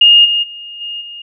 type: tone with level steps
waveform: sine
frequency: 2841 Hz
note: F7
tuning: 29 cents sharp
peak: -3 / -11 / -27 / -21 / -27 dBFS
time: 0.01-1.22 s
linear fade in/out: 5 ms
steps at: 0.24 / 0.42 / 0.8 / 1 s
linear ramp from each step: 20 ms
effects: none